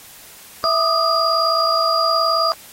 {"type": "tone cluster", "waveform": "sine", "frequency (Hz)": [656, 1201, 1260, 4819], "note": ["E5", "D6", "D#6", "D8"], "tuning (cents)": [-9, 38, 21, 44], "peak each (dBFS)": -20, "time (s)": [0.64, 2.52], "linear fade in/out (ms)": 0, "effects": ["white hiss -42 dBFS RMS until 2.72 s", "AAC 48 kbps"]}